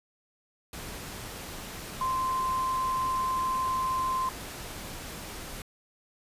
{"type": "tone in noise", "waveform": "sine", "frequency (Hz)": 1041, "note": "C6", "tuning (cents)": -9, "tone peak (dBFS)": -26, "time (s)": [2.01, 4.29], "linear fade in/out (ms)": 2, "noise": "pink", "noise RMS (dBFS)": -40, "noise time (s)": [0.73, 5.62], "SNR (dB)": 11, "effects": ["resampled to 32000 Hz"]}